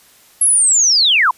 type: linear sweep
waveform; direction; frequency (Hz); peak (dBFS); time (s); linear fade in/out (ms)
sine; down; 11220 to 894; -9; 0.41-1.31; 5
effects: white hiss -48 dBFS RMS until 1.37 s + resampled to 32000 Hz